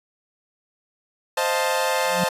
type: chord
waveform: sawtooth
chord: F dominant seventh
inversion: second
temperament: equal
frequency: 523.3 / 622.3 / 698.5 / 880 Hz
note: C5 / Eb5 / F5 / A5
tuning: 0 / 0 / 0 / 0 cents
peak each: -20 / -23 / -26 / -21 dBFS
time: 1.37-2.29 s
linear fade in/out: 5 ms
type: tone with exponential growth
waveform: sine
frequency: 179.8 Hz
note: F#3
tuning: 49 cents flat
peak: -19 dBFS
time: 2.03-2.24 s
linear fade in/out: 5 ms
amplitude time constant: 45 ms
effects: resampled to 32000 Hz